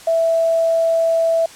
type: tone with quantisation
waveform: sine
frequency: 659.3 Hz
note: E5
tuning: in tune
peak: -13 dBFS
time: 0.07-1.46 s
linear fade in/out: 5 ms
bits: 6
effects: white hiss -40 dBFS RMS until 1.55 s + low-pass 9000 Hz 12 dB/octave